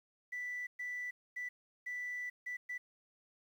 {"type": "tone bursts at uneven times", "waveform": "sine", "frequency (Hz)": 1975.5, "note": "B6", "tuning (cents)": 0, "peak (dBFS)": -37, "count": 6, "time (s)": [[0.32, 0.67], [0.79, 1.11], [1.36, 1.49], [1.86, 2.3], [2.46, 2.57], [2.69, 2.78]], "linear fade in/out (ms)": 10, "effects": ["tanh soft clip ceiling -34 dBFS", "11-bit"]}